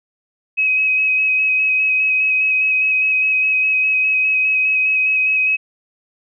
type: tone with vibrato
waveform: sine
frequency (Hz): 2542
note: D#7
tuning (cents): +36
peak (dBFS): -13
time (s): 0.57-5.57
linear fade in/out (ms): 20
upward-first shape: square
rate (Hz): 4.9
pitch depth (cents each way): 13
effects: none